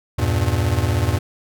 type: chord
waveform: square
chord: E diminished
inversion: none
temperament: just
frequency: 82.41 / 98.89 / 118.67 Hz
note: E2 / G2 / Bb2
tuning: 0 / +16 / +31 cents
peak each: -22 dBFS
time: 0.18-1.19 s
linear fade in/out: 10 ms
effects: none